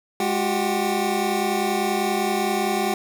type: tone cluster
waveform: square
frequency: 207.7 / 359 / 389.3 / 736 / 781 Hz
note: G#3 / F4 / G4 / F#5 / G5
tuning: 0 / +48 / -12 / -9 / -7 cents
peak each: -28 dBFS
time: 0.2-2.94 s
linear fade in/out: 2 ms
effects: 8-bit